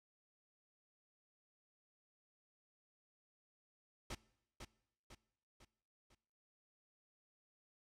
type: noise with echo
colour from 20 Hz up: pink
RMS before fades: -45 dBFS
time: 4.1-4.15 s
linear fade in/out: 5 ms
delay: 500 ms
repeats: 4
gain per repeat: -6 dB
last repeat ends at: 6.15 s
effects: noise-tail reverb RT60 0.8 s tail -21 dB re dry + low-pass 8000 Hz 12 dB/octave